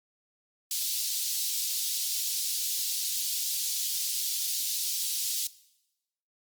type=high-pass noise; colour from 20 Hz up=pink; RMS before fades=-31 dBFS; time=0.71-5.47 s; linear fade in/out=2 ms; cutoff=3900 Hz; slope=24 dB/octave; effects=noise-tail reverb RT60 0.9 s tail -19 dB re dry + Opus 32 kbps